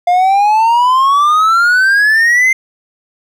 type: exponential sweep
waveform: triangle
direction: up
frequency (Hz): 698.5 to 2099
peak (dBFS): -5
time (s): 0.07-2.53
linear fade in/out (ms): 5
effects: none